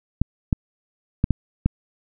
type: clicks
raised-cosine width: 5 ms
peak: -5 dBFS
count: 5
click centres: 0.216 / 0.528 / 1.241 / 1.307 / 1.66 s
effects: none